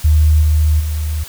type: tone with level steps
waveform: sine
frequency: 76.8 Hz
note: D#2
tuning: 22 cents flat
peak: -7 / -9 / -16 dBFS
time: 0.04-1.24 s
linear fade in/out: 10 ms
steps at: 0.41 / 0.79 s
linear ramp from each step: 20 ms
effects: white hiss -34 dBFS RMS until 1.28 s